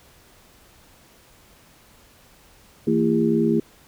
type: tone cluster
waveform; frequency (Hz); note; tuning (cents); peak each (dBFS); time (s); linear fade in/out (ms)
sine; 163.2 / 227.4 / 335.3 / 404.2; E3 / A#3 / E4 / G#4; -17 / -43 / +30 / -47; -26 / -20 / -22 / -23; 2.87-3.6; 5
effects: pink hiss -53 dBFS RMS until 3.87 s